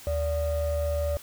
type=ring-modulated tone; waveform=triangle; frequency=327.2 Hz; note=E4; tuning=13 cents flat; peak=-19 dBFS; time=0.07-1.17 s; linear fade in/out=0 ms; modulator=251 Hz; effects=tanh soft clip ceiling -15 dBFS + white hiss -47 dBFS RMS until 1.22 s